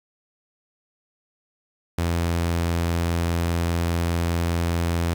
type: tone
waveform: sawtooth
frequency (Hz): 84.9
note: F2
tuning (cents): -48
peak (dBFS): -17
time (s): 1.98-5.14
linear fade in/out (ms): 5
effects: 8-bit